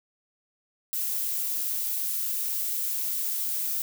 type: noise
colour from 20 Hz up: violet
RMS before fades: -29 dBFS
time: 0.93-3.82 s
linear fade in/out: 0 ms
effects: none